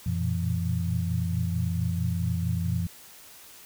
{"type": "tone cluster", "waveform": "sine", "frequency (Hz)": [90.3, 116.9, 121.4, 168.7], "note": ["F#2", "A#2", "B2", "E3"], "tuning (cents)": [-42, 5, -29, 40], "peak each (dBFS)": [-28, -32, -34, -29], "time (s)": [0.06, 2.87], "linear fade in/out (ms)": 5, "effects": ["white hiss -49 dBFS RMS until 3.65 s"]}